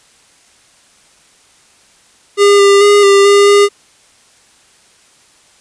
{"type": "tone with pitch steps", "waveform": "square", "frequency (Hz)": [405, 399.4, 409.2, 397.6, 403.8, 406.1], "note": ["G#4", "G4", "G#4", "G4", "G#4", "G#4"], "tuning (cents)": [-43, 32, -26, 25, -49, -39], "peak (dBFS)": -5, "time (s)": [2.37, 3.69], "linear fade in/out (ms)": 50, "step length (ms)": 220, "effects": ["white hiss -48 dBFS RMS until 5.6 s", "resampled to 22050 Hz"]}